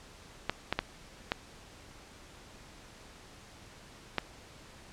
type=clicks; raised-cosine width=0.3 ms; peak=-12 dBFS; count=5; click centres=0.496 / 0.726 / 0.79 / 1.319 / 4.183 s; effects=pink hiss -53 dBFS RMS until 4.92 s + low-pass 8000 Hz 12 dB/octave